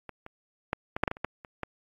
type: clicks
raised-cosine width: 0.5 ms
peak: -24 / -27 / -12 / -16 / -8 / -11 / -16 / -29 / -13 / -28 / -17 dBFS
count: 11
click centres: 0.093 / 0.264 / 0.731 / 0.965 / 1.036 / 1.078 / 1.114 / 1.169 / 1.246 / 1.448 / 1.633 s
effects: AAC 32 kbps